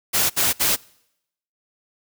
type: noise bursts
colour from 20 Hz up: white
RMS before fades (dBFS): -19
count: 3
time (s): 0.13-0.764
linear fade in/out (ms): 20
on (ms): 170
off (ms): 62
effects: noise-tail reverb RT60 0.8 s tail -25 dB re dry